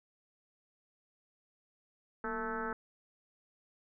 sine tone with frequency modulation, 881 Hz, A5, 2 cents sharp, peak -34 dBFS, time 2.24-2.73 s, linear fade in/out 2 ms, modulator 215 Hz, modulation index 3.4, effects none

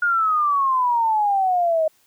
sine exponential sweep, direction down, 1440 to 622.3 Hz, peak -16 dBFS, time 0.02-1.88 s, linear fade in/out 5 ms, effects white hiss -60 dBFS RMS until 2.06 s

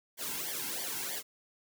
white noise with flanger, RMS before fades -37 dBFS, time 0.17-1.23 s, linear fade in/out 50 ms, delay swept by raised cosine 0.75 to 1.72 ms, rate 3.1 Hz, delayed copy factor -1, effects none

